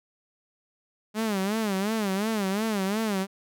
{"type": "tone with vibrato", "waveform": "sawtooth", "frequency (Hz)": 206.2, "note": "G#3", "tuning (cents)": -12, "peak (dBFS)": -21, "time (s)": [1.14, 3.27], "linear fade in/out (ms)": 50, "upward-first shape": "sine", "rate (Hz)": 2.8, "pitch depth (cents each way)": 150, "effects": []}